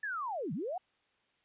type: linear two-way sweep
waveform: sine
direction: down then up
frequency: 1763 to 137.7 to 773 Hz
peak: -34 dBFS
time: 0.03-0.78 s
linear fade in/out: 5 ms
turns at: 0.53 s
effects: white hiss -73 dBFS RMS until 1.44 s + resampled to 8000 Hz